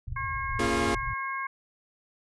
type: low-pass noise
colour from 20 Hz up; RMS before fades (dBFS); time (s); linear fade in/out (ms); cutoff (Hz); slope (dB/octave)
white; -36; 0.07-1.14; 5; 130; 96
type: harmonic tone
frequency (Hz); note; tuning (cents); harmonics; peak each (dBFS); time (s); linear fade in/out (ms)
540; C#5; -45; 2 / 3 / 4; -32 / -36 / -36; 0.16-1.47; 5
type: chord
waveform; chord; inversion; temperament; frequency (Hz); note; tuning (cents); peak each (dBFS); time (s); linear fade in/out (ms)
sawtooth; Bb minor seventh; none; equal with one note detuned; 233.1 / 277.2 / 344.4 / 415.3; Bb3 / Db4 / F4 / Ab4; 0 / 0 / -24 / 0; -27 / -29 / -26 / -27; 0.59-0.95; 5
effects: resampled to 24000 Hz